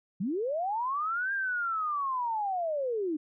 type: linear two-way sweep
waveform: sine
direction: up then down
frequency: 164.81 to 1617 to 291.5 Hz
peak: -28 dBFS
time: 0.2-3.17 s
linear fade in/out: 10 ms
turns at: 1.33 s
effects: none